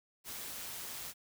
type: noise with amplitude modulation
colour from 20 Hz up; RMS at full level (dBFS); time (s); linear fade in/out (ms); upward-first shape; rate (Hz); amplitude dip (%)
white; -42; 0.24-1.14; 50; sine; 173; 35
effects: none